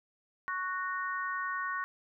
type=chord; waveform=sine; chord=F# major; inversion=second; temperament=just; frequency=1110 / 1480 / 1850 Hz; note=C#6 / F#6 / A#6; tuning=+2 / 0 / -14 cents; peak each=-35 / -37 / -38 dBFS; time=0.48-1.84 s; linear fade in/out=0 ms; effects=none